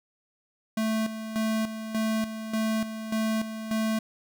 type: tone with tremolo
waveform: square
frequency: 220 Hz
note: A3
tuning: in tune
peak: -25 dBFS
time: 0.77-3.99 s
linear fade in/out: 5 ms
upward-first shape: square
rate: 1.7 Hz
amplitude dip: 65%
effects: none